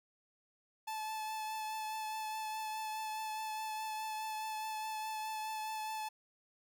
45% pulse tone with vibrato, 869 Hz, A5, 22 cents flat, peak -38 dBFS, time 0.87-6.09 s, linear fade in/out 10 ms, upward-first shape triangle, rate 4.8 Hz, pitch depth 18 cents each way, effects none

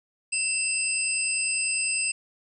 sine tone cluster, 2670 / 4967 / 8160 Hz, E7 / D#8 / C9, +22 / -4 / -44 cents, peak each -27 / -33 / -27 dBFS, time 0.32-2.12 s, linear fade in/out 10 ms, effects none

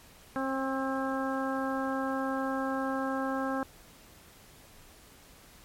harmonic tone with a mistuned harmonic, 267.1 Hz, C4, 36 cents sharp, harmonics 1 / 2 / 3 / 4 / 5 / 6, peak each -32 / -35 / -37 / -38 / -39 / -40 dBFS, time 0.36-3.63 s, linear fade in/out 0 ms, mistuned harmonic 5, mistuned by -22 cents, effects pink hiss -55 dBFS RMS until 5.64 s + MP3 64 kbps

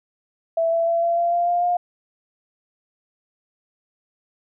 sine tone with pitch steps, 661 / 667.5 / 674.1 / 680.8 / 687.5 / 694.3 / 701.1 / 708 Hz, E5 / E5 / E5 / F5 / F5 / F5 / F5 / F5, +5 / +22 / +39 / -44 / -27 / -10 / +7 / +23 cents, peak -17 dBFS, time 0.57-1.77 s, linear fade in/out 5 ms, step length 150 ms, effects none

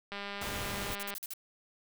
click train, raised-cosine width 0.3 ms, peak -24 dBFS, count 206, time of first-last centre 0.12-1.14 s, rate 201 Hz
pink noise, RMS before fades -39 dBFS, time 0.41-0.94 s, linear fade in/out 5 ms
blue noise bursts, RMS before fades -40 dBFS, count 6, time 0.92-1.336 s, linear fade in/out 0 ms, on 31 ms, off 46 ms
effects none

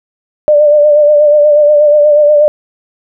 sine tone with vibrato, 594 Hz, D5, 20 cents sharp, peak -3 dBFS, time 0.48-2.48 s, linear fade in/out 0 ms, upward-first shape sine, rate 8.3 Hz, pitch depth 36 cents each way, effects none

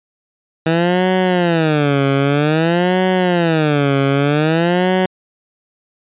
15% pulse tone with vibrato, 160 Hz, D#3, 49 cents sharp, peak -6 dBFS, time 0.66-5.06 s, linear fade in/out 5 ms, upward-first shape sine, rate 0.52 Hz, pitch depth 260 cents each way, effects resampled to 8000 Hz

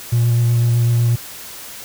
triangle tone with vibrato, 118.3 Hz, A#2, 26 cents sharp, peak -9 dBFS, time 0.12-1.16 s, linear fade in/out 10 ms, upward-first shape sine, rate 8 Hz, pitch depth 13 cents each way, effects tanh soft clip ceiling -7 dBFS + white hiss -34 dBFS RMS until 1.84 s

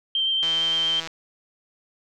sine tone with vibrato, 3136 Hz, G7, in tune, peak -20 dBFS, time 0.15-1 s, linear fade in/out 2 ms, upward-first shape triangle, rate 8.7 Hz, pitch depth 14 cents each way
click train, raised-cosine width 0.2 ms, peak -16 dBFS, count 106, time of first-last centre 0.43-1.074 s, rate 163 Hz
effects none

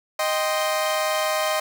sawtooth chord, C minor, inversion first, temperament equal, 622.3 / 784 / 1046.5 Hz, Eb5 / G5 / C6, 0 / 0 / 0 cents, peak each -19 / -25 / -24 dBFS, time 0.19-1.6 s, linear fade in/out 5 ms, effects 8-bit

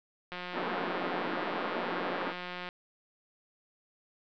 click train, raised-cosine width 0.3 ms, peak -23 dBFS, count 425, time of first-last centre 0.32-2.689 s, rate 179 Hz
pink band-pass noise, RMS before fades -35 dBFS, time 0.52-2.34 s, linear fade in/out 50 ms, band 250 to 1700 Hz, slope 24 dB/octave
effects low-pass 4000 Hz 12 dB/octave

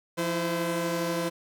sawtooth tone cluster, 171.3 / 330.3 / 514 Hz, F3 / E4 / C5, -33 / +4 / -31 cents, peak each -28 dBFS, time 0.17-1.3 s, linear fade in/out 20 ms, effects none

